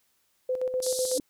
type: tone with tremolo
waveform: sine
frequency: 510 Hz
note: C5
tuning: 44 cents flat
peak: -24 dBFS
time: 0.49-1.18 s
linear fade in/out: 5 ms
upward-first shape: square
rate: 8 Hz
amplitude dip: 55%
type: band-pass noise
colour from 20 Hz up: white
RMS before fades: -33 dBFS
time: 0.82-1.19 s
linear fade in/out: 10 ms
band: 3900 to 11000 Hz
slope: 48 dB/octave
type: tone with exponential growth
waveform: sine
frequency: 288.5 Hz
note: D4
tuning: 31 cents flat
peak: -25 dBFS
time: 1.13-1.2 s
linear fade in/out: 2 ms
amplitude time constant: 15 ms
effects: white hiss -70 dBFS RMS until 1.29 s